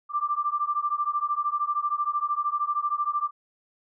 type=beating tone pair; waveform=sine; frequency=1174.7 / 1187.7 Hz; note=D6 / D6; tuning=0 / +19 cents; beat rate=13 Hz; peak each=-27 dBFS; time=0.09-3.31 s; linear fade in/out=50 ms; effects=none